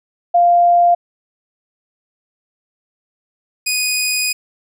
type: tone pair in turn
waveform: sine / 15% pulse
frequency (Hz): 697 / 2484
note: F5 / D#7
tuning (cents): -4 / -3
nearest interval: octave + minor seventh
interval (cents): 2201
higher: second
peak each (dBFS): -8 / -9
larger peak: first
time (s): 0.34-0.95 / 3.66-4.33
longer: second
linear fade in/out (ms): 10
effects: none